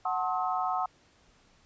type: chord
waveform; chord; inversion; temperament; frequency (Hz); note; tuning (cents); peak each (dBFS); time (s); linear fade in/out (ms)
sine; F# diminished seventh; none; just; 740 / 888 / 1065.6 / 1278.7; F#5 / A5 / C6 / Eb6; 0 / +16 / +31 / +47; -30 / -36 / -34 / -33; 0.05-0.86; 5
effects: pink hiss -63 dBFS RMS until 1.65 s + resampled to 16000 Hz